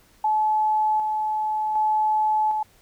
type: tone with tremolo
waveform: sine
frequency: 860 Hz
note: A5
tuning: 40 cents flat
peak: -18 dBFS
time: 0.24-2.63 s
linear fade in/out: 5 ms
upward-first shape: square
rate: 0.66 Hz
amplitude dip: 35%
effects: pink hiss -57 dBFS RMS until 2.81 s